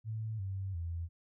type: tone with pitch steps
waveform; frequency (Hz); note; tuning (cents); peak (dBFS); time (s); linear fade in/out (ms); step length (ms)
sine; 110 / 96.32 / 84.33; A2 / G2 / E2; 0 / -30 / +40; -35; 0.04-1.09; 50; 350
effects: none